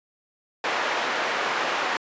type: band-pass noise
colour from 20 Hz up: white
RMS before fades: -26 dBFS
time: 0.64-1.97 s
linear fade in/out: 2 ms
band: 430 to 1800 Hz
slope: 12 dB/octave
effects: resampled to 16000 Hz